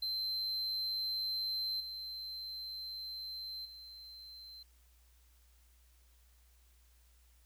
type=tone with level steps; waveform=triangle; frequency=4102 Hz; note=C8; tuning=35 cents flat; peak=-33 / -40 / -48 dBFS; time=0.02-4.63 s; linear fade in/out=5 ms; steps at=1.8 / 3.65 s; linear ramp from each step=5 ms; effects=added 60 Hz sine -63 dBFS peak until 7.45 s + white hiss -71 dBFS RMS until 7.45 s